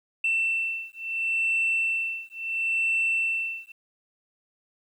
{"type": "beating tone pair", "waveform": "sine", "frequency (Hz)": [2682, 2682.73], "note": ["E7", "E7"], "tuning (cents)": [29, 30], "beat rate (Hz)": 0.73, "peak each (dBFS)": -26, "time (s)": [0.24, 3.72], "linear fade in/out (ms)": 5, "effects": ["tanh soft clip ceiling -18 dBFS", "10-bit"]}